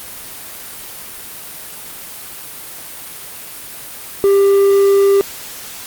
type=tone; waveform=triangle; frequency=396.2 Hz; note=G4; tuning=18 cents sharp; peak=-6 dBFS; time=4.24-5.21 s; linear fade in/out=0 ms; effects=white hiss -31 dBFS RMS until 5.86 s + Opus 32 kbps